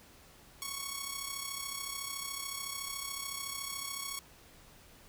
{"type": "tone with amplitude modulation", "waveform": "5% pulse", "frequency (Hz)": 1108.7, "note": "C#6", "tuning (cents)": 0, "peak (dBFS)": -23, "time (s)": [0.62, 4.19], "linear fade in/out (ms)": 0, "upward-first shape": "sine", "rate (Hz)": 33.8, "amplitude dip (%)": 55, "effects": ["pink hiss -58 dBFS RMS until 5.08 s"]}